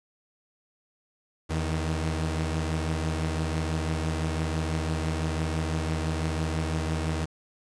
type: tone pair together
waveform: sawtooth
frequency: 81.1 / 156.22 Hz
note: E2 / D#3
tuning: -28 / +7 cents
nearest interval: major seventh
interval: 1135 cents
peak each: -24 / -27 dBFS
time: 1.49-7.26 s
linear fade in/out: 20 ms
effects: resampled to 22050 Hz + 8-bit